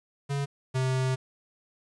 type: tone pair in turn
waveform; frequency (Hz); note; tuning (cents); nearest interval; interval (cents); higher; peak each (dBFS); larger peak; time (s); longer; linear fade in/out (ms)
square; 140.6 / 130.16; C#3 / C3; +25 / -9; minor second; 134; first; -28 / -25; second; 0.29-0.46 / 0.74-1.16; second; 20
effects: resampled to 22050 Hz + 9-bit